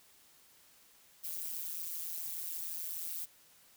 violet noise with amplitude modulation, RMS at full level -36 dBFS, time 1.23-3.26 s, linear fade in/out 20 ms, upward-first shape sine, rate 167 Hz, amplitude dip 100%, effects white hiss -63 dBFS RMS until 3.76 s

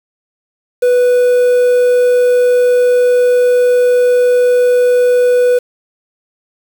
triangle tone with quantisation, 493.9 Hz, B4, in tune, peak -5 dBFS, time 0.82-5.59 s, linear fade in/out 10 ms, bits 5, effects none

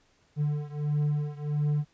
triangle beating tone pair, 147.5 / 149 Hz, D3 / D3, +8 / +25 cents, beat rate 1.5 Hz, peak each -26 / -28 dBFS, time 0.36-1.85 s, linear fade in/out 50 ms, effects pink hiss -66 dBFS RMS until 1.93 s + resampled to 16000 Hz

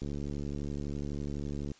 click train, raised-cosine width 3 ms, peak -25 dBFS, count 123, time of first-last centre 0.02-1.717 s, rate 71.9 Hz, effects white hiss -60 dBFS RMS until 1.79 s + resampled to 16000 Hz

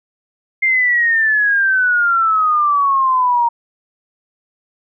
sine exponential sweep, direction down, 2117 to 932.3 Hz, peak -11 dBFS, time 0.62-3.49 s, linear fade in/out 10 ms, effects none

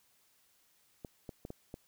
clicks, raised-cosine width 2 ms, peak -29 dBFS, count 5, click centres 1.048 / 1.292 / 1.451 / 1.504 / 1.741 s, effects white hiss -70 dBFS RMS until 1.87 s

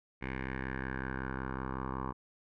10% pulse tone with low-pass filter sweep, 65.41 Hz, C2, in tune, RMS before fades -38 dBFS, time 0.21-2.13 s, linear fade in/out 20 ms, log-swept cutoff 2100 to 1100 Hz, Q 4.9, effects none

